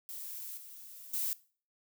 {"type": "noise with level steps", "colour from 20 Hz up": "violet", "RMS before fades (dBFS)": [-43, -50, -34], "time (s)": [0.09, 1.33], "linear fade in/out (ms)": 0, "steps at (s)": [0.57, 1.13], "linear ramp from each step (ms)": 10, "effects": ["noise-tail reverb RT60 0.4 s tail -19 dB re dry"]}